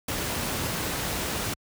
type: noise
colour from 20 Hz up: pink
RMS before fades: -29 dBFS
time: 0.08-1.54 s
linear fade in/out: 5 ms
effects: high-pass 60 Hz 12 dB/octave